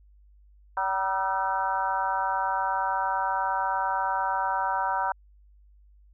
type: harmonic tone with a mistuned harmonic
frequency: 191.4 Hz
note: G3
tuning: 41 cents flat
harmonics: 3 / 4 / 5 / 6 / 7 / 8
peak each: -38 / -30 / -27 / -36 / -33 / -34 dBFS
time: 0.77-5.12 s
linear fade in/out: 2 ms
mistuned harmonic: 6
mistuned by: +92 cents
effects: added 50 Hz sine -53 dBFS peak until 6.13 s